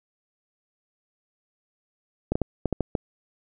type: clicks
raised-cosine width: 2 ms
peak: -10 dBFS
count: 7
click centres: 2.32 / 2.355 / 2.417 / 2.657 / 2.727 / 2.807 / 2.952 s
effects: none